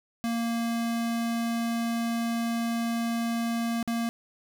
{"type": "tone with dropouts", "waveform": "square", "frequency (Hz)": 232, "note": "A#3", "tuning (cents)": -8, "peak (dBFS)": -27, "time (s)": [0.24, 4.09], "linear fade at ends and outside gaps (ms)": 0, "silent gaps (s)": [3.828, 3.876], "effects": []}